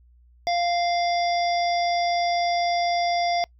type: harmonic tone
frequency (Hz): 696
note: F5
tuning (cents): -6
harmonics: 1 / 3 / 5 / 7 / 8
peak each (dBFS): -21 / -31 / -36 / -33 / -37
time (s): 0.47-3.44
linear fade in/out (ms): 0
effects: noise-tail reverb RT60 0.1 s tail -26 dB re dry + added 60 Hz sine -52 dBFS peak until 3.59 s